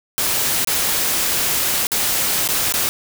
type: noise with dropouts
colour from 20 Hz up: white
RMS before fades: -19 dBFS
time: 0.18-2.89 s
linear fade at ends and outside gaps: 0 ms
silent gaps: 0.647-0.673 / 1.869-1.918 / 2.476-2.488 / 2.723-2.739 s
effects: none